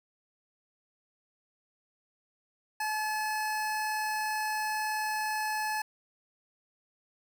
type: tone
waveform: 25% pulse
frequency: 859 Hz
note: A5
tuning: 42 cents flat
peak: -26 dBFS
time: 2.8-5.82 s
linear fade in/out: 5 ms
effects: none